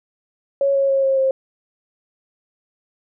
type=tone with pitch steps; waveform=sine; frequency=554.4 / 548.7 / 543 / 537.4 / 531.8 Hz; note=C#5 / C#5 / C#5 / C5 / C5; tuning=0 / -18 / -36 / +46 / +28 cents; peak=-14 dBFS; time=0.61-1.31 s; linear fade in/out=2 ms; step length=140 ms; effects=none